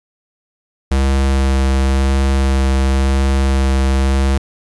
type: tone with vibrato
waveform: square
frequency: 67.1 Hz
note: C2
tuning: 44 cents sharp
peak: -12 dBFS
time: 0.91-4.38 s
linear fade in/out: 5 ms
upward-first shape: sine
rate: 0.95 Hz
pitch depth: 11 cents each way
effects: resampled to 24000 Hz + 8-bit